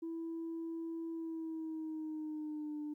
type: tone with pitch glide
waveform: sine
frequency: 329.6 to 298.8 Hz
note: E4 to D4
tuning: 0 to +30 cents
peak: -37 dBFS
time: 0.02-2.94 s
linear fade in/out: 10 ms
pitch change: -170 cents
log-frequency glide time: 1.11-2.8 s
effects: tanh soft clip ceiling -36 dBFS + 13-bit